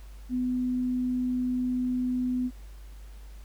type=tone; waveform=sine; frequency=250.9 Hz; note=B3; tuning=28 cents sharp; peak=-25 dBFS; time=0.29-2.51 s; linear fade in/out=50 ms; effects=added 50 Hz sine -42 dBFS peak until 3.44 s + pink hiss -58 dBFS RMS until 3.44 s